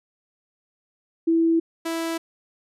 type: tone pair in turn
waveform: sine / sawtooth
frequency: 329.6 / 329.6 Hz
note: E4 / E4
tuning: 0 / 0 cents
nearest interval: unison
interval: 0 cents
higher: neither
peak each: -16 / -21 dBFS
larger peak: first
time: 1.27-1.6 / 1.85-2.18 s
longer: neither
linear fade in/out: 10 ms
effects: resampled to 32000 Hz